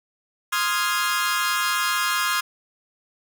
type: chord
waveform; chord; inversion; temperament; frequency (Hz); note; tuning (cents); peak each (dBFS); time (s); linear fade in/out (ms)
sawtooth; F minor seventh; second; equal; 1046.5 / 1244.5 / 1396.9 / 1661.2; C6 / Eb6 / F6 / Ab6; 0 / 0 / 0 / 0; -23; 0.52-2.41; 10
effects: none